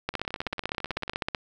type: two click trains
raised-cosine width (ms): 0.3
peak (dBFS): -11 / -23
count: 21 / 19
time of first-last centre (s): 0.09-1.348 / 0.14-1.134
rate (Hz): 15.9 / 18.1
effects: none